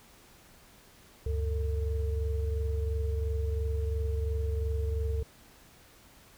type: tone cluster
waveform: sine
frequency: 71.9 / 94.8 / 449 Hz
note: D2 / F#2 / A4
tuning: -36 / +43 / +35 cents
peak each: -28 / -36 / -37 dBFS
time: 1.26-5.23 s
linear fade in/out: 5 ms
effects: tanh soft clip ceiling -19 dBFS + pink hiss -57 dBFS RMS until 6.37 s